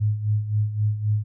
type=tone with tremolo; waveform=sine; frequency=105.9 Hz; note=G#2; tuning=34 cents sharp; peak=-17 dBFS; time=0-1.24 s; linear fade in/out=20 ms; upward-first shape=sine; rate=3.8 Hz; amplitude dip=70%; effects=none